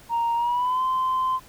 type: tone with pitch glide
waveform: sine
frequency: 932.3 to 1034.5 Hz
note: A#5 to C6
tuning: 0 to -20 cents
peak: -19 dBFS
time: 0.09-1.4 s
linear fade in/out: 50 ms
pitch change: +180 cents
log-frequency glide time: 0.35-0.83 s
effects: tanh soft clip ceiling -18 dBFS + pink hiss -50 dBFS RMS until 1.48 s